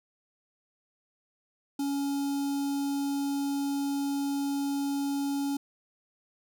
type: tone with notch filter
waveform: square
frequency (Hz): 280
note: C#4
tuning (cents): +18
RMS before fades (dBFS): -30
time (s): 1.79-5.57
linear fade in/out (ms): 5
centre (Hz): 1900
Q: 0.55
effects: none